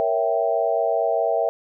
sine chord, A# diminished seventh, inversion none, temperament equal, 466.2 / 554.4 / 659.3 / 784 Hz, A#4 / C#5 / E5 / G5, 0 / 0 / 0 / 0 cents, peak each -25 / -26 / -21 / -26 dBFS, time 0-1.49 s, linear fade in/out 0 ms, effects none

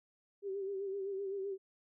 sine tone with vibrato, 392 Hz, G4, in tune, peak -36 dBFS, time 0.42-1.58 s, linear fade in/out 50 ms, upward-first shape sine, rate 7.8 Hz, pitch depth 52 cents each way, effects none

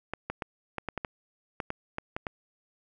clicks, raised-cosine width 0.5 ms, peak -17 dBFS, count 12, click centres 0.136 / 0.3 / 0.422 / 0.783 / 0.887 / 0.977 / 1.048 / 1.602 / 1.704 / 1.984 / 2.165 / 2.268 s, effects none

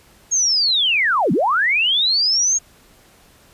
sine linear two-way sweep, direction down then up, 6645 to 147.4 to 6645 Hz, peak -14 dBFS, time 0.31-2.59 s, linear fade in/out 20 ms, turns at 1.32 s, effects pink hiss -51 dBFS RMS until 3.53 s + resampled to 32000 Hz

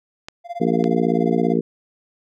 clicks, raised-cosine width 0.2 ms, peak -15 dBFS, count 2, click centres 0.285 / 0.841 s
triangle tone with tremolo, 693 Hz, F5, 14 cents flat, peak -22 dBFS, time 0.44-1.57 s, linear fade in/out 50 ms, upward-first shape sine, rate 17 Hz, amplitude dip 95%
harmonic tone, 57.6 Hz, A#1, 20 cents flat, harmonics 3 / 4 / 5 / 6 / 7 / 8, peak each -23 / -21 / -24 / -25 / -23 / -24 dBFS, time 0.6-1.61 s, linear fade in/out 10 ms
effects none

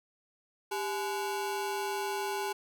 35% pulse ring-modulated tone, 622.3 Hz, D#5, in tune, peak -27 dBFS, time 0.71-2.53 s, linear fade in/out 10 ms, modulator 226 Hz, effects none

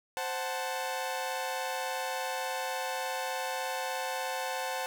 sawtooth chord, F# diminished, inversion second, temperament equal with one note detuned, 523.3 / 743.4 / 880 Hz, C5 / F#5 / A5, 0 / +8 / 0 cents, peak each -33 dBFS, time 0.17-4.86 s, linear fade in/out 0 ms, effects none

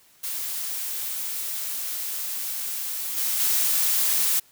blue noise with level steps, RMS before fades -30 / -25 / -22 dBFS, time 0.23-4.4 s, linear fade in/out 10 ms, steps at 3.16 / 3.39 s, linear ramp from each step 20 ms, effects white hiss -57 dBFS RMS until 4.51 s

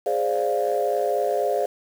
sine chord, D half-diminished seventh, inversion second, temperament equal, 415.3 / 523.3 / 587.3 / 698.5 Hz, Ab4 / C5 / D5 / F5, 0 / 0 / 0 / 0 cents, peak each -25 dBFS, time 0.06-1.66 s, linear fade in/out 5 ms, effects tanh soft clip ceiling -12 dBFS + 7-bit

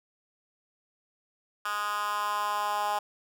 10% pulse tone with high-pass filter sweep, 207.2 Hz, G#3, 4 cents flat, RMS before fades -30 dBFS, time 1.65-2.99 s, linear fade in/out 5 ms, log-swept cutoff 1300 to 830 Hz, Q 3.6, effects none

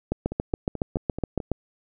two click trains, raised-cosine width 2 ms, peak -10 / -18 dBFS, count 11 / 6, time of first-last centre 0.12-1.517 / 0.32-1.402 s, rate 7.16 / 4.62 Hz, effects none

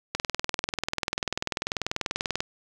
click train, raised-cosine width 0.2 ms, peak -9 dBFS, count 47, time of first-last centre 0.15-2.405 s, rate 20.4 Hz, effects 7-bit

